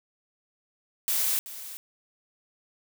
blue noise with echo, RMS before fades -26 dBFS, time 1.08-1.39 s, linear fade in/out 0 ms, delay 380 ms, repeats 1, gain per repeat -14 dB, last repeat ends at 1.77 s, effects none

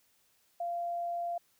sine tone, 691 Hz, F5, 19 cents flat, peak -32 dBFS, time 0.6-1.38 s, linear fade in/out 5 ms, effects white hiss -70 dBFS RMS until 1.59 s

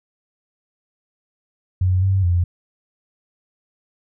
sine tone with pitch steps, 92.1 / 96.1 / 87.7 Hz, F#2 / G2 / F2, -7 / -34 / +8 cents, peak -14 dBFS, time 1.81-2.44 s, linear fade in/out 5 ms, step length 210 ms, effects none

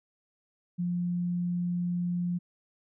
sine tone, 175.9 Hz, F3, 13 cents sharp, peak -27 dBFS, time 0.78-2.39 s, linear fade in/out 20 ms, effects none

